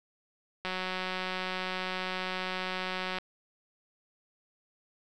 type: click train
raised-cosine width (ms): 0.3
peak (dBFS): -18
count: 470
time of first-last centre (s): 0.65-3.185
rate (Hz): 185
effects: none